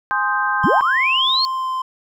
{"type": "chord", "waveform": "sine", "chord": "Ab major seventh", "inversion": "none", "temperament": "equal", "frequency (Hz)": [830.6, 1046.5, 1244.5, 1568], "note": ["Ab5", "C6", "Eb6", "G6"], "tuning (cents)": [0, 0, 0, 0], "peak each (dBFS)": [-24, -21, -25, -20], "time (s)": [0.11, 0.81], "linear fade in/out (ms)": 0}
{"type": "tone with pitch glide", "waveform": "triangle", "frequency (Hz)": [1046.5, 1038.1], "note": ["C6", "C6"], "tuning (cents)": [0, -14], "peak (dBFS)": -18, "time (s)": [0.63, 1.82], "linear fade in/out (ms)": 5, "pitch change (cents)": -14, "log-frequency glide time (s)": [1.54, 1.68]}
{"type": "linear sweep", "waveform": "sine", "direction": "up", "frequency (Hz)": [125.9, 4412], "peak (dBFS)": -15, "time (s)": [0.64, 1.45], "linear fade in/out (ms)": 0}
{"effects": []}